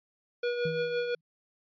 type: tone with tremolo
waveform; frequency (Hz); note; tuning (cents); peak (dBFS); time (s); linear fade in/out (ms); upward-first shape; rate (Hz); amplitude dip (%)
square; 482.8; B4; -39; -27; 0.43-1.15; 5; triangle; 5.9; 50
type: tone with exponential decay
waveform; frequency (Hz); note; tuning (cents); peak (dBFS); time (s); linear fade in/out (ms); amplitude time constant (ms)
sine; 160.9; E3; -42; -31; 0.65-1.21; 5; 120
effects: resampled to 11025 Hz